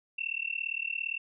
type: tone with amplitude modulation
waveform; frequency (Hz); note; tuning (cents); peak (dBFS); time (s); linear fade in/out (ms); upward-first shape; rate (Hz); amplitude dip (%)
sine; 2700; E7; +41; -27; 0.18-1.18; 10; sine; 37.5; 100
effects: none